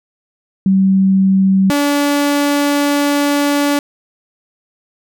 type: tone pair in turn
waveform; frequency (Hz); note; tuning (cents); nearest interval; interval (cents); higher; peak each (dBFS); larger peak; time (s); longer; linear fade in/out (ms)
sine / sawtooth; 191.9 / 287.5; G3 / D4; -37 / -37; perfect fifth; 700; second; -8; neither; 0.66-1.7 / 1.7-3.79; second; 2
effects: none